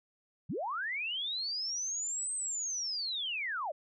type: linear two-way sweep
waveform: sine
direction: up then down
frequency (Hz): 103.83 to 8360 to 538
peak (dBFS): -33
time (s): 0.49-3.72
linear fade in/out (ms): 10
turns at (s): 2.34
effects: none